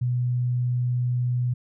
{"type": "tone", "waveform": "sine", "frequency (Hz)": 123.47, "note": "B2", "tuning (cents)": 0, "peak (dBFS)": -21, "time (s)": [0.01, 1.54], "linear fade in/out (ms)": 10, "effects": []}